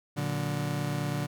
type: chord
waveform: 35% pulse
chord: Bb augmented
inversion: none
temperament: just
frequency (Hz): 116.54 / 145.68 / 182.1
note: Bb2 / D3 / F#3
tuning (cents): 0 / -14 / -27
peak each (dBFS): -34 / -29 / -35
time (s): 0.16-1.27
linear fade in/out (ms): 20
effects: none